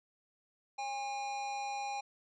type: tone with amplitude modulation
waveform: square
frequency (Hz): 812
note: G#5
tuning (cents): -39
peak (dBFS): -35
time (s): 0.78-2.01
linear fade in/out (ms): 10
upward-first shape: sine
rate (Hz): 260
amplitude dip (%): 40
effects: resampled to 16000 Hz